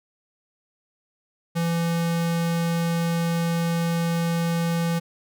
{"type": "tone", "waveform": "square", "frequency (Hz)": 168.2, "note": "E3", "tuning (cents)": 35, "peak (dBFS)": -22, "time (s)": [1.55, 5], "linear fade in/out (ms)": 20, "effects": []}